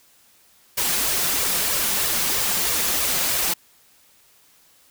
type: noise with flanger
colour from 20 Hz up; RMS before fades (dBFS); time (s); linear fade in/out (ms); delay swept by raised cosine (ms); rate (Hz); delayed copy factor
white; -22; 0.77-3.54; 10; 1.7 to 5.9; 3.1; +0.6
effects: white hiss -56 dBFS RMS until 4.9 s